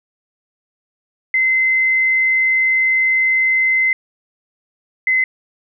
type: tone pair in turn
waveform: sine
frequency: 2060 / 2047 Hz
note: C7 / C7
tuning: -28 / -38 cents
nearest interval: unison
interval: 10 cents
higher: first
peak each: -12 dBFS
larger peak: neither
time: 1.34-3.93 / 5.07-5.24 s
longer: first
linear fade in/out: 2 ms
effects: none